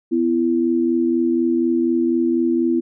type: tone pair together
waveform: sine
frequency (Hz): 251.3 / 335.4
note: B3 / E4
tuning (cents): +30 / +30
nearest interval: perfect fourth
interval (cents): 500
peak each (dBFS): -19 / -17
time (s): 0.11-2.81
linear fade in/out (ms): 20
effects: none